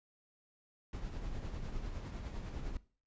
brown noise with tremolo, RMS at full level -39 dBFS, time 0.93-2.77 s, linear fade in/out 2 ms, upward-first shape triangle, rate 9.9 Hz, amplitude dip 50%, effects noise-tail reverb RT60 0.4 s tail -19 dB re dry + resampled to 16000 Hz

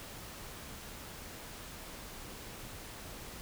silence, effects pink hiss -47 dBFS RMS until 3.41 s

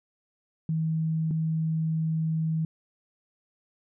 sine tone pair in turn, 160 / 160 Hz, D#3 / D#3, +49 / +49 cents, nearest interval unison, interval 0 cents, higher neither, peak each -24 dBFS, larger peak neither, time 0.69-1.31 / 1.31-2.65 s, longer second, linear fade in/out 2 ms, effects none

